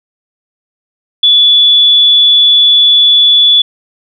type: tone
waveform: sine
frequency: 3440 Hz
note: A7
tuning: 40 cents flat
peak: -3 dBFS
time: 1.23-3.62 s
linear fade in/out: 5 ms
effects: none